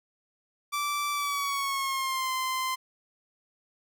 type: tone with pitch glide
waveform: sawtooth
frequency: 1165 to 1037.9 Hz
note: D6 to C6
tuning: -14 to -14 cents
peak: -24 dBFS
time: 0.72-2.76 s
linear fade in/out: 20 ms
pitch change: -200 cents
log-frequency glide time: 1.12-2.31 s
effects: none